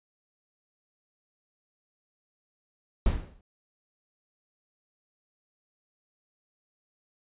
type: noise with exponential decay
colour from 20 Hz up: brown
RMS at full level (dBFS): -21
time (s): 3.06-3.41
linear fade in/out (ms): 2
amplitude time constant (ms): 75
effects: resampled to 8000 Hz